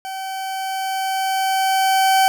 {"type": "tone with level ramp", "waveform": "40% pulse", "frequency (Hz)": 767, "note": "G5", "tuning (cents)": -38, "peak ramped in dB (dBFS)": [-26, -11], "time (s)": [0.05, 2.28], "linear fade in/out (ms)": 0, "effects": []}